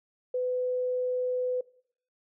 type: tone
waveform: sine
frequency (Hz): 502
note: B4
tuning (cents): +28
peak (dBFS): -26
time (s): 0.34-1.61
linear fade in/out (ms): 5
effects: noise-tail reverb RT60 0.6 s tail -21 dB re dry